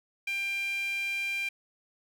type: tone with high-pass filter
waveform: sawtooth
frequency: 794 Hz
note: G5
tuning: 22 cents sharp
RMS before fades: -32 dBFS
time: 0.27-1.49 s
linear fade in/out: 5 ms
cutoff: 2400 Hz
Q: 9.2
effects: none